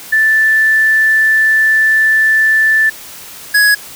sine / square tone pair in turn, 1760 / 1673 Hz, A6 / G#6, 0 / +12 cents, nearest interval minor second, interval 88 cents, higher first, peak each -7 dBFS, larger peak neither, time 0.12-2.9 / 3.54-3.75 s, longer first, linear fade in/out 10 ms, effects white hiss -32 dBFS RMS until 3.95 s

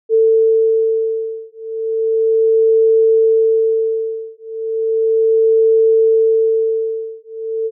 sine beating tone pair, 446.2 / 446.55 Hz, A4 / A4, +24 / +26 cents, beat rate 0.35 Hz, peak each -14 dBFS, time 0.09-7.71 s, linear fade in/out 50 ms, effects none

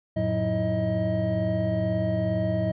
triangle tone cluster, 90.7 / 112.9 / 184.3 / 321.8 / 630 Hz, F#2 / A2 / F#3 / E4 / D#5, -34 / +45 / -7 / -42 / +21 cents, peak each -31 / -26 / -27 / -32 / -25 dBFS, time 0.16-2.72 s, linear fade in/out 10 ms, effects resampled to 11025 Hz

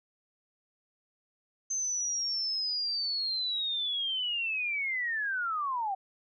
sine linear sweep, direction down, 6272 to 747 Hz, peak -29 dBFS, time 1.7-5.95 s, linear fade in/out 10 ms, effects none

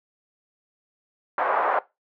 pink band-pass noise, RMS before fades -23 dBFS, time 1.38-1.79 s, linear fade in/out 2 ms, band 580 to 1400 Hz, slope 24 dB/octave, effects noise-tail reverb RT60 0.2 s tail -18 dB re dry

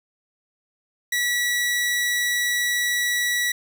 sawtooth tone, 1941 Hz, B6, 31 cents flat, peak -17 dBFS, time 1.12-3.52 s, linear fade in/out 5 ms, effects none

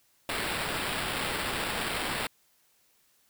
blue noise with sample-and-hold, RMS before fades -32 dBFS, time 0.29-2.27 s, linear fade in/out 2 ms, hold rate 6300 Hz, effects white hiss -67 dBFS RMS until 3.29 s

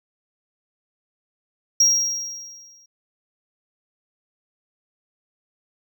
triangle tone with exponential decay, 5630 Hz, F8, 13 cents sharp, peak -10 dBFS, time 1.8-2.86 s, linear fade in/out 5 ms, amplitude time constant 230 ms, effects none

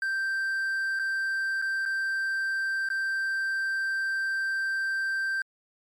triangle tone with dropouts, 1568 Hz, G6, in tune, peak -24 dBFS, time 0.02-5.42 s, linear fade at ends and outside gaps 2 ms, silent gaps 0.991-0.995 / 1.617-1.622 / 1.854-1.859 / 2.889-2.901 s, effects MP3 96 kbps

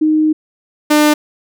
sine / sawtooth tone pair in turn, 309.8 / 299.9 Hz, D#4 / D4, -7 / +36 cents, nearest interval minor second, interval 57 cents, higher first, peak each -9 / -4 dBFS, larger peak second, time 0.01-0.33 / 0.9-1.14 s, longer first, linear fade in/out 10 ms, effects none

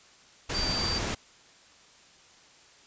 sine tone in noise, 4669 Hz, D8, 11 cents flat, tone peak -29 dBFS, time 0.54-0.99 s, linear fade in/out 10 ms, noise pink, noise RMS -31 dBFS, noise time 0.49-1.15 s, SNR -1 dB, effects white hiss -56 dBFS RMS until 2.86 s + resampled to 16000 Hz

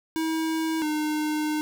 square tone pair in turn, 321.1 / 304.6 Hz, E4 / D#4, -45 / -37 cents, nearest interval minor second, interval 92 cents, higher first, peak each -25 dBFS, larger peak neither, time 0.16-0.82 / 0.82-1.61 s, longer second, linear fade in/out 0 ms, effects none

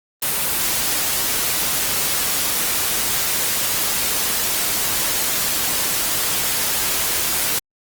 white noise, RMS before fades -20 dBFS, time 0.22-7.59 s, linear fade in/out 5 ms, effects Opus 24 kbps

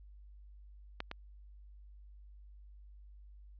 clicks, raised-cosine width 0.3 ms, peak -21 / -24 dBFS, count 2, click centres 1.004 / 1.114 s, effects added 50 Hz sine -52 dBFS peak until 3.59 s + resampled to 11025 Hz

